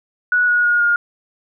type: tone with pitch steps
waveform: sine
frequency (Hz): 1468 / 1452 / 1436.1 / 1420.5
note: F#6 / F#6 / F6 / F6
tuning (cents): -14 / -33 / +48 / +29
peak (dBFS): -12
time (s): 0.32-0.96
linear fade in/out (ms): 2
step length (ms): 160
effects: none